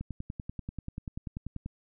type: click train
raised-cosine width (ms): 5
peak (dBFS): -24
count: 18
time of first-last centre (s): 0.01-1.66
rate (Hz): 10.3
effects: none